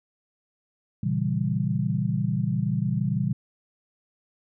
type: chord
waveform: sine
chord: A# diminished seventh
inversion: none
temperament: equal with one note detuned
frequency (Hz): 118.03 / 138.59 / 164.81 / 196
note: A#2 / C#3 / E3 / G3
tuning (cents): +22 / 0 / 0 / 0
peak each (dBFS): -28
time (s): 1.03-3.33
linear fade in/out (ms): 5
effects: none